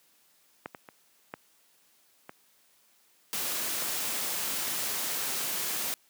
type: clicks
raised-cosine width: 0.5 ms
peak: -20 / -26 / -30 / -21 / -26 / -21 dBFS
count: 6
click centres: 0.659 / 0.748 / 0.888 / 1.339 / 2.294 / 3.823 s
type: noise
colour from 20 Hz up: white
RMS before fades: -32 dBFS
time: 3.33-5.94 s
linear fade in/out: 0 ms
effects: white hiss -65 dBFS RMS until 6.09 s + high-pass 150 Hz 12 dB/octave